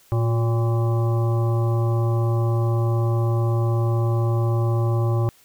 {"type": "harmonic tone with a mistuned harmonic", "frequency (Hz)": 114.5, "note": "A#2", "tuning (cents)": -31, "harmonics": [1, 3, 5, 7, 9, 10], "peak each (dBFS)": [-18, -28, -32, -35, -37, -38], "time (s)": [0.12, 5.29], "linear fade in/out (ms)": 0, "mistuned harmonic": 3, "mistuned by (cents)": 60, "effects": ["white hiss -55 dBFS RMS until 5.44 s"]}